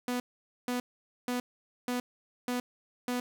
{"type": "tone bursts", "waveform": "sawtooth", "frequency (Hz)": 246.9, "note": "B3", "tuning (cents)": 0, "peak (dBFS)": -26, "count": 6, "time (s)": [0.08, 3.2], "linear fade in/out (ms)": 2, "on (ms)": 120, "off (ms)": 480, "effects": []}